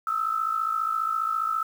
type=tone pair together; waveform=sine; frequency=1267 / 1321.8 Hz; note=D#6 / E6; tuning=+31 / +4 cents; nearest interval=minor second; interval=73 cents; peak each=-29 / -25 dBFS; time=0.07-1.63 s; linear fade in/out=2 ms; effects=8-bit